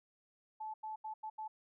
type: tone bursts at uneven times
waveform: sine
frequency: 868 Hz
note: A5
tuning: 24 cents flat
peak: -40 dBFS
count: 5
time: 0.6-0.74 / 0.83-0.96 / 1.04-1.14 / 1.23-1.3 / 1.38-1.48 s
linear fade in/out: 10 ms
effects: none